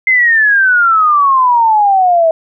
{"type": "exponential sweep", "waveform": "sine", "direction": "down", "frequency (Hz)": [2093, 639], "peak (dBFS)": -6, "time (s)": [0.07, 2.31], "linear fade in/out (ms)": 2, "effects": []}